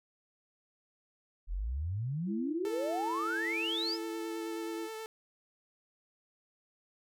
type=exponential sweep; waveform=sine; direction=up; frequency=38.98 to 5330 Hz; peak=-32 dBFS; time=1.47-3.98 s; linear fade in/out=50 ms
type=tone; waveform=sine; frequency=334.3 Hz; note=E4; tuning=24 cents sharp; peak=-37 dBFS; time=2.26-4.89 s; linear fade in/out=50 ms
type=tone with vibrato; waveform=sawtooth; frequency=440.6 Hz; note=A4; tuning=2 cents sharp; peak=-36 dBFS; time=2.65-5.06 s; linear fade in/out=0 ms; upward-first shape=sine; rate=9.4 Hz; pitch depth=17 cents each way
effects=none